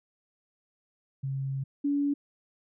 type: tone pair in turn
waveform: sine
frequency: 135.5 / 285.3 Hz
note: C#3 / C#4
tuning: -39 / +50 cents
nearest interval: octave + minor second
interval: 1289 cents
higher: second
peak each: -29 / -24 dBFS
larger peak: second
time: 1.23-1.64 / 1.84-2.14 s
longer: first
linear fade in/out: 10 ms
effects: none